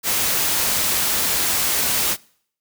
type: noise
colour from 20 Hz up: white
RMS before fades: -20 dBFS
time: 0.03-2.17 s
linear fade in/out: 50 ms
effects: noise-tail reverb RT60 0.6 s tail -24 dB re dry